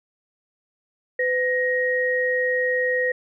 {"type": "tone pair together", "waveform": "sine", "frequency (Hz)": [503.9, 1879], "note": ["B4", "A#6"], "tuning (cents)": [35, 13], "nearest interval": "octave + major seventh", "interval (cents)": 2278, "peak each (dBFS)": -22, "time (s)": [1.19, 3.12], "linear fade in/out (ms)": 5, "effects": []}